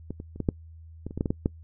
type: clicks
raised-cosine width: 3 ms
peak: -20 / -25 / -29 / -16 / -9 / -21 / -25 / -19 / -12 / -14 / -12 / -10 dBFS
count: 12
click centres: 0.106 / 0.201 / 0.36 / 0.403 / 0.488 / 1.066 / 1.109 / 1.176 / 1.209 / 1.258 / 1.305 / 1.459 s
effects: noise-tail reverb RT60 0.1 s tail -24 dB re dry + added 81 Hz sine -44 dBFS peak until 1.63 s